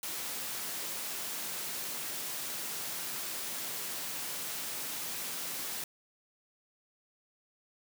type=high-pass noise; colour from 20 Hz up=white; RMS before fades=-38 dBFS; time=0.03-5.84 s; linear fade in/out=2 ms; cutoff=120 Hz; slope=24 dB/octave; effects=none